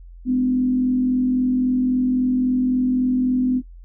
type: tone with frequency modulation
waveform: sine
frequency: 253.3 Hz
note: B3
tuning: 44 cents sharp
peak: -16 dBFS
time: 0.25-3.62 s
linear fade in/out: 50 ms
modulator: 43.7 Hz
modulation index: 0.39
effects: noise-tail reverb RT60 0.1 s tail -17 dB re dry + added 43 Hz sine -38 dBFS peak until 3.84 s